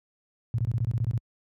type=tone bursts; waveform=sine; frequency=115.3 Hz; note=A#2; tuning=19 cents flat; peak=-22 dBFS; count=10; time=0.54-1.177 s; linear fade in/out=0 ms; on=43 ms; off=23 ms; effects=high-pass 60 Hz 12 dB/octave